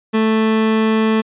30% pulse tone, 220 Hz, A3, in tune, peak -10 dBFS, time 0.13-1.22 s, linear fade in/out 20 ms, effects resampled to 8000 Hz

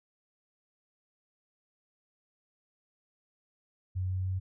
sine tone with pitch steps, 92.5 / 93.09 / 93.68 Hz, F#2 / F#2 / F#2, 0 / +11 / +22 cents, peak -29 dBFS, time 3.95-4.4 s, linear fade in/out 20 ms, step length 150 ms, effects none

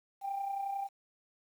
sine tone with amplitude modulation, 791 Hz, G5, 15 cents sharp, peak -30 dBFS, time 0.21-0.89 s, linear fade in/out 50 ms, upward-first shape sine, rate 31.1 Hz, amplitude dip 55%, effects tanh soft clip ceiling -28 dBFS + 10-bit

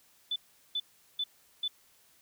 sine tone bursts, 3498 Hz, A7, 11 cents flat, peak -29 dBFS, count 4, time 0.31-1.68 s, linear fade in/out 5 ms, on 50 ms, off 390 ms, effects white hiss -64 dBFS RMS until 2.21 s

